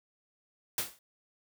white noise with exponential decay, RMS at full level -28 dBFS, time 0.78-0.99 s, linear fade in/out 2 ms, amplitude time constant 45 ms, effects none

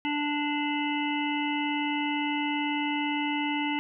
harmonic tone, 293.7 Hz, D4, in tune, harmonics 1 / 3 / 5 / 7 / 9 / 10, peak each -29 / -32 / -43 / -34 / -37 / -37 dBFS, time 0.05-3.79 s, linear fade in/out 0 ms, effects none

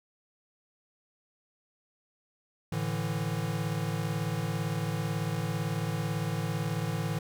square chord, A suspended fourth, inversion none, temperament equal, 110 / 146.83 / 164.81 Hz, A2 / D3 / E3, 0 / 0 / 0 cents, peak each -35 / -35 / -34 dBFS, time 2.72-7.19 s, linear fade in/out 5 ms, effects none

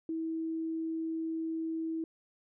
sine tone, 324 Hz, E4, 30 cents flat, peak -32 dBFS, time 0.09-2.04 s, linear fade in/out 2 ms, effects none

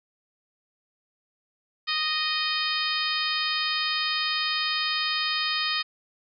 harmonic tone, 620 Hz, D#5, 6 cents flat, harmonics 2 / 3 / 4 / 5 / 6 / 7 / 8, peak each -32 / -32 / -32 / -32 / -32 / -32 / -32 dBFS, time 1.87-5.83 s, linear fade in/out 20 ms, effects none

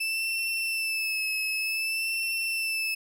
35% pulse tone with vibrato, 2637 Hz, E7, in tune, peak -25 dBFS, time 0-2.95 s, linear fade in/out 10 ms, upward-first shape sine, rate 0.54 Hz, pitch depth 38 cents each way, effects none

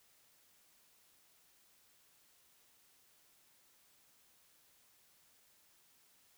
silence, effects white hiss -69 dBFS RMS until 6.37 s

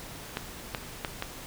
clicks, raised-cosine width 0.3 ms, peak -14 dBFS, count 4, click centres 0.371 / 0.748 / 1.048 / 1.224 s, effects pink hiss -43 dBFS RMS until 1.46 s

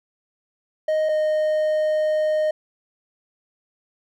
triangle tone pair in turn, 622.3 / 616.9 Hz, D#5 / D#5, 0 / -15 cents, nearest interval unison, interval 15 cents, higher first, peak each -16 dBFS, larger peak neither, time 0.88-1.09 / 1.09-2.51 s, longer second, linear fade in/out 5 ms, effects none

